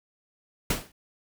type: noise with exponential decay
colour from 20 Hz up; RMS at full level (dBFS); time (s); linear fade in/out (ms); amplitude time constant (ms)
pink; -22; 0.7-0.92; 5; 47
effects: none